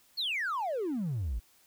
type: exponential sweep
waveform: triangle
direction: down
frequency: 4500 to 49 Hz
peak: -27 dBFS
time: 0.17-1.4 s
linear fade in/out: 20 ms
effects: tanh soft clip ceiling -26 dBFS + white hiss -64 dBFS RMS until 1.66 s